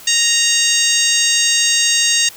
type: harmonic tone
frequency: 932.3 Hz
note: A#5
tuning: in tune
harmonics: 2 / 3 / 4 / 5 / 6 / 7 / 8 / 9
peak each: -22 / -19 / -19 / -21 / -23 / -17 / -23 / -23 dBFS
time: 0.07-2.29 s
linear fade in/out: 5 ms
effects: white hiss -38 dBFS RMS until 2.36 s